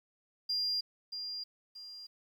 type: tone with echo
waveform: sine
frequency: 4800 Hz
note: D8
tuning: 37 cents sharp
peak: -29 dBFS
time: 0.49-0.81 s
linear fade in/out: 10 ms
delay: 630 ms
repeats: 2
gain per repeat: -8 dB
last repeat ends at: 2.07 s
effects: tanh soft clip ceiling -26 dBFS + 11-bit